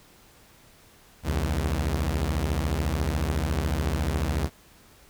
sawtooth beating tone pair, 66.4 / 80.4 Hz, C2 / E2, +26 / -43 cents, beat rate 14 Hz, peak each -23 dBFS, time 1.23-4.5 s, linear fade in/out 50 ms, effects pink hiss -55 dBFS RMS until 5.09 s

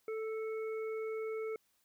harmonic tone, 440 Hz, A4, in tune, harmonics 1 / 3 / 5, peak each -36 / -50 / -51 dBFS, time 0.08-1.56 s, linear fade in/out 2 ms, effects white hiss -75 dBFS RMS until 1.84 s

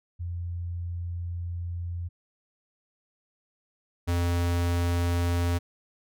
sine / square tone pair in turn, 86.7 / 86.7 Hz, F2 / F2, -12 / -12 cents, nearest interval unison, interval 0 cents, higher neither, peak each -30 / -24 dBFS, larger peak second, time 0.19-2.09 / 4.07-5.59 s, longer first, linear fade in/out 20 ms, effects none

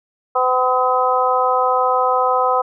harmonic tone, 254 Hz, B3, 49 cents sharp, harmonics 2 / 3 / 4 / 5, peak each -19 / -19 / -19 / -19 dBFS, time 0.35-2.62 s, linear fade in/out 10 ms, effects none

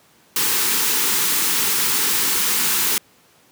white band-stop noise, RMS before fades -19 dBFS, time 0.36-2.98 s, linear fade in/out 2 ms, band 500 to 810 Hz, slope 96 dB/octave, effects pink hiss -54 dBFS RMS until 3.51 s + high-pass 150 Hz 12 dB/octave

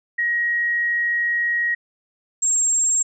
sine tone pair in turn, 1893 / 7494 Hz, A#6 / A#8, +26 / +8 cents, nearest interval 2 octaves, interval 2382 cents, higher second, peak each -18 / -16 dBFS, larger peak second, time 0.18-1.75 / 2.42-3.03 s, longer first, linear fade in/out 10 ms, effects none

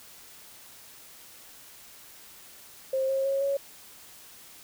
sine tone with pitch steps, 530 / 538.3 / 546.8 / 555.4 Hz, C5 / C5 / C#5 / C#5, +22 / +49 / -24 / +3 cents, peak -24 dBFS, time 2.93-3.57 s, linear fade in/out 5 ms, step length 160 ms, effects white hiss -50 dBFS RMS until 4.63 s

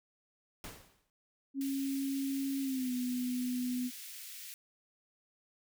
pink noise with exponential decay, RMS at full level -43 dBFS, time 0.64-1.1 s, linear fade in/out 1 ms, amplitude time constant 100 ms
sine tone with pitch glide, 273.1 to 249 Hz, C#4 to B3, -26 to +14 cents, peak -32 dBFS, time 1.54-3.91 s, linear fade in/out 50 ms, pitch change -160 cents, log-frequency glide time 2.61-2.92 s
white high-pass noise, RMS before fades -47 dBFS, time 1.61-4.54 s, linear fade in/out 0 ms, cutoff 1900 Hz, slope 24 dB/octave
effects none

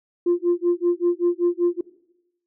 sine tone with tremolo, 349.2 Hz, F4, in tune, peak -13 dBFS, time 0.26-1.81 s, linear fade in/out 5 ms, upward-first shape sine, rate 5.2 Hz, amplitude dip 100%, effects noise-tail reverb RT60 0.9 s tail -19 dB re dry + tanh soft clip ceiling -12 dBFS

